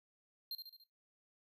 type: tone with echo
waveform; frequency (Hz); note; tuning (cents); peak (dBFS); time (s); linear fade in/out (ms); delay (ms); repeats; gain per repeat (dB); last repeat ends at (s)
square; 4186; C8; 0; -40; 0.51-0.55; 2; 72; 4; -5; 0.838
effects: noise-tail reverb RT60 0.2 s tail -17 dB re dry